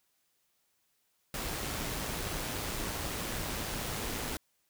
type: noise with amplitude modulation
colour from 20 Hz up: pink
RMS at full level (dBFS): -35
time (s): 1.34-4.37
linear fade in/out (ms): 2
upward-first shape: sine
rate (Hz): 111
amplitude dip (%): 30
effects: white hiss -75 dBFS RMS until 4.69 s